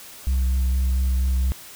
sine tone with vibrato, 64.5 Hz, C2, 24 cents flat, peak -15 dBFS, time 0.27-1.52 s, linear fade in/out 0 ms, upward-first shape sine, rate 4.3 Hz, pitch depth 18 cents each way, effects tanh soft clip ceiling -17 dBFS + white hiss -42 dBFS RMS until 1.75 s

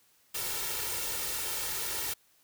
white noise with comb filter, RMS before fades -34 dBFS, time 0.34-2.14 s, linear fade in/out 10 ms, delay 2.2 ms, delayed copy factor +0.6, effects white hiss -66 dBFS RMS until 2.43 s

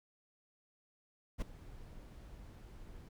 brown noise with ADSR envelope, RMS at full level -34 dBFS, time 1.38-3.09 s, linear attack 38 ms, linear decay 7 ms, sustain -18 dB, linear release 12 ms, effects none

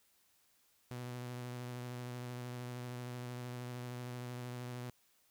sawtooth tone with vibrato, 123.3 Hz, B2, 2 cents flat, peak -38 dBFS, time 0.91-4.9 s, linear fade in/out 0 ms, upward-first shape sine, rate 13 Hz, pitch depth 20 cents each way, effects white hiss -72 dBFS RMS until 5.3 s

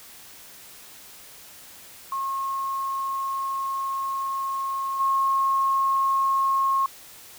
sine tone with level steps, 1082 Hz, C#6, 42 cents flat, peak -25 / -19 dBFS, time 2.12-6.86 s, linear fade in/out 2 ms, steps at 4.99 s, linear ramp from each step 20 ms, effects white hiss -46 dBFS RMS until 7.38 s

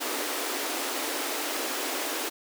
pink high-pass noise, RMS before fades -31 dBFS, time 0-2.3 s, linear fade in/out 20 ms, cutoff 260 Hz, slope 96 dB/octave, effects none

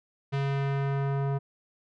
square tone with low-pass filter sweep, 138.59 Hz, C#3, in tune, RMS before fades -28 dBFS, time 0.32-1.39 s, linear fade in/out 20 ms, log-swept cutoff 3300 to 1000 Hz, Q 1, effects none

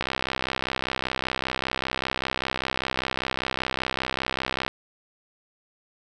click train, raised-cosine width 0.3 ms, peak -9 dBFS, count 305, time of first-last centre 0.01-4.68 s, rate 65.1 Hz, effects none

